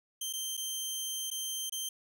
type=tone with dropouts; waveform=15% pulse; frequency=3136 Hz; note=G7; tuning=in tune; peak=-27 dBFS; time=0.21-1.89 s; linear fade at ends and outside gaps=5 ms; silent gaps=0.328-0.334 / 0.569-0.575 / 1.303-1.312 / 1.697-1.722 s; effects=none